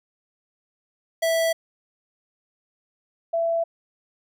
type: tone pair in turn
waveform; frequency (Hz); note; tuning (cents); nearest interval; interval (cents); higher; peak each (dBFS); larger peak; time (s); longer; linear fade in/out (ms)
square / sine; 657 / 667.7; E5 / E5; -6 / +22; unison; 28; second; -20; neither; 1.22-1.53 / 3.33-3.64; neither; 10
effects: none